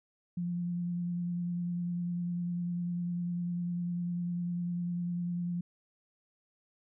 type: tone with vibrato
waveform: sine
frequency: 174.6 Hz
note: F3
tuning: in tune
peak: -31 dBFS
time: 0.37-5.61 s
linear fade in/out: 5 ms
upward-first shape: triangle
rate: 10 Hz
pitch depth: 20 cents each way
effects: none